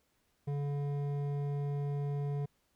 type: tone with hard clipping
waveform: sine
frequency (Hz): 143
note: D3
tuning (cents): -46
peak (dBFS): -34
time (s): 0.47-2.46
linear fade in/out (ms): 10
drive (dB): 10
effects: pink hiss -75 dBFS RMS until 2.75 s